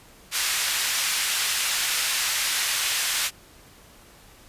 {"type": "band-pass noise", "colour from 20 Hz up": "pink", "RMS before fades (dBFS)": -25, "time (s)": [0.31, 3.31], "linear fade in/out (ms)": 50, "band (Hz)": [1900, 13000], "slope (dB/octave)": 12, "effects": ["pink hiss -51 dBFS RMS until 4.48 s", "resampled to 32000 Hz"]}